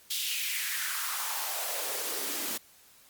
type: noise with high-pass filter sweep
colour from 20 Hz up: white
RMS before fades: -33 dBFS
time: 0.1-2.58 s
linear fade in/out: 10 ms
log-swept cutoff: 3500 to 230 Hz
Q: 2.9
effects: white hiss -58 dBFS RMS until 3.09 s + Opus 48 kbps